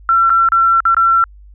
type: tone with dropouts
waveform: sine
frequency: 1353 Hz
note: E6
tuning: 45 cents sharp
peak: -8 dBFS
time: 0.09-1.24 s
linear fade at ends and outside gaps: 1 ms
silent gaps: 0.296-0.302 / 0.488-0.52 / 0.804-0.853 / 0.946-0.967 s
effects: added 50 Hz sine -37 dBFS peak until 1.54 s